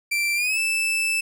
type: tone with pitch glide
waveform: 40% pulse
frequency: 2349 to 2637 Hz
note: D7 to E7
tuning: 0 to 0 cents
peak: -20 dBFS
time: 0.11-1.21 s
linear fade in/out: 10 ms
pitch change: +200 cents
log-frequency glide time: 0.35-0.58 s
effects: none